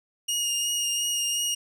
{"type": "tone with vibrato", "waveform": "20% pulse", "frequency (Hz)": 2852, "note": "F7", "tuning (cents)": 36, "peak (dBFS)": -19, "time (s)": [0.28, 1.55], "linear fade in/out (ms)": 10, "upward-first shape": "triangle", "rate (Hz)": 2.8, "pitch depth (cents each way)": 22, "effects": []}